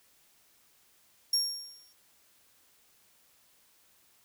35% pulse tone with exponential decay, 5550 Hz, F8, 12 cents flat, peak -20 dBFS, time 1.33-1.93 s, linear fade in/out 5 ms, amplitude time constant 130 ms, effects white hiss -65 dBFS RMS until 4.24 s

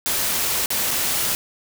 white noise with dropouts, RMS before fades -22 dBFS, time 0.06-1.35 s, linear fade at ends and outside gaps 0 ms, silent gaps 0.659-0.704 / 0.908-0.912 s, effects none

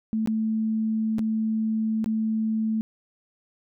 sine tone with dropouts, 220 Hz, A3, in tune, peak -22 dBFS, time 0.13-2.81 s, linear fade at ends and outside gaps 0 ms, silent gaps 0.26-0.274 / 1.184-1.192 / 2.043-2.06 s, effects none

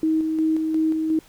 sine tone with tremolo, 316.8 Hz, D#4, 31 cents sharp, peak -17 dBFS, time 0.03-1.19 s, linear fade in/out 2 ms, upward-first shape square, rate 2.8 Hz, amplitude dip 35%, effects pink hiss -52 dBFS RMS until 1.28 s

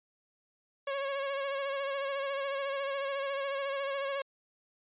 sawtooth tone with vibrato, 552 Hz, C#5, 7 cents flat, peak -28 dBFS, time 0.87-4.22 s, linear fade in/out 5 ms, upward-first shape sine, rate 14 Hz, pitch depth 35 cents each way, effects resampled to 8000 Hz

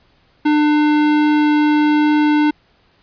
sine tone with hard clipping, 299.8 Hz, D4, 36 cents sharp, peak -13 dBFS, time 0.45-2.51 s, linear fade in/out 10 ms, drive 17 dB, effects pink hiss -56 dBFS RMS until 3.02 s + resampled to 11025 Hz

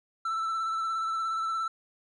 triangle tone with vibrato, 1327 Hz, E6, 11 cents sharp, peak -26 dBFS, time 0.25-1.68 s, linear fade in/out 5 ms, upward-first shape sine, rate 17 Hz, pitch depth 24 cents each way, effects resampled to 24000 Hz

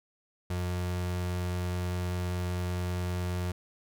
35% pulse tone, 89.5 Hz, F2, 43 cents sharp, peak -28 dBFS, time 0.5-3.52 s, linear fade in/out 5 ms, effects none

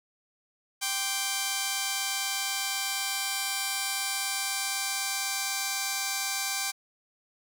5% pulse chord, G suspended fourth, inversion none, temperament just, 784 / 1045.3 / 1176 Hz, G5 / C6 / D6, 0 / -2 / +2 cents, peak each -19 / -25 / -25 dBFS, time 0.81-6.72 s, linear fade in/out 20 ms, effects none

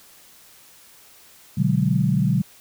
sine chord, G# half-diminished seventh, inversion first, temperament equal, 123.47 / 146.83 / 185 / 207.7 Hz, B2 / D3 / F#3 / G#3, 0 / 0 / 0 / 0 cents, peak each -23 / -21 / -21 / -26 dBFS, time 1.57-2.42 s, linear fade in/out 10 ms, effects white hiss -50 dBFS RMS until 2.6 s

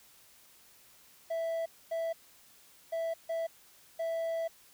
triangle tone bursts at uneven times, 659.3 Hz, E5, in tune, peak -29 dBFS, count 5, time 1.3-1.66 / 1.91-2.13 / 2.92-3.14 / 3.29-3.47 / 3.99-4.48 s, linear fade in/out 10 ms, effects white hiss -60 dBFS RMS until 4.73 s

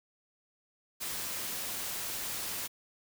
white noise, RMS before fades -37 dBFS, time 1-2.68 s, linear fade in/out 20 ms, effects none

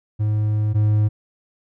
triangle tone pair in turn, 106.4 / 106.03 Hz, G#2 / G#2, +42 / +36 cents, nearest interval unison, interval 6 cents, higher first, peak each -15 / -12 dBFS, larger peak second, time 0.19-0.74 / 0.74-1.09 s, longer first, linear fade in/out 20 ms, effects none

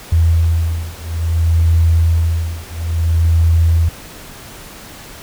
sine beating tone pair, 82.41 / 83 Hz, E2 / E2, 0 / +12 cents, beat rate 0.59 Hz, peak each -14 dBFS, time 0.12-3.89 s, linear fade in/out 5 ms, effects pink hiss -35 dBFS RMS until 5.22 s

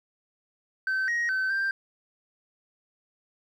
sine tone with pitch steps, 1540 / 1884 / 1532 / 1578 Hz, G6 / A#6 / G6 / G6, -31 / +18 / -40 / +11 cents, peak -22 dBFS, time 0.87-1.71 s, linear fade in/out 2 ms, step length 210 ms, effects tanh soft clip ceiling -23 dBFS + 10-bit

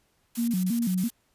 blue noise bursts, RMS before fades -37 dBFS, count 5, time 0.35-1.104 s, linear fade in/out 5 ms, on 130 ms, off 26 ms
sine tone with vibrato, 207.7 Hz, G#3, in tune, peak -23 dBFS, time 0.37-1.09 s, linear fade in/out 20 ms, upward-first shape square, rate 3 Hz, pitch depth 210 cents each way
effects pink hiss -69 dBFS RMS until 1.34 s + resampled to 32000 Hz

